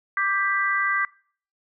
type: chord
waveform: sine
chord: G major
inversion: second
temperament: equal with one note detuned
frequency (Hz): 1174.7 / 1581.6 / 1975.5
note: D6 / G6 / B6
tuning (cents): 0 / +15 / 0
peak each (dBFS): -25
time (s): 0.17-1.05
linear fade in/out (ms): 2
effects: noise-tail reverb RT60 0.5 s tail -23 dB re dry